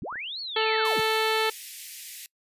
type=linear two-way sweep; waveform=sine; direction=up then down; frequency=94.1 to 4484 to 94.1 Hz; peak=-32 dBFS; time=0.02-1 s; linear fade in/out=0 ms; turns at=0.4 s
type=clicks; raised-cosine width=1 ms; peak=-34 dBFS; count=2; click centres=0.126 / 0.157 s
type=harmonic tone; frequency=440 Hz; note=A4; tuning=in tune; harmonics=1 / 2 / 3 / 4 / 5 / 6 / 7 / 8 / 9 / 10; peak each=-26 / -29 / -31 / -32 / -33 / -34 / -34 / -35 / -36 / -36 dBFS; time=0.56-1.5 s; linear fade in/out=5 ms
type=high-pass noise; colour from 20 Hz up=white; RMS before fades=-40 dBFS; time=0.85-2.26 s; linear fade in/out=0 ms; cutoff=1900 Hz; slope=48 dB/octave
effects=noise-tail reverb RT60 0.1 s tail -24 dB re dry + resampled to 32000 Hz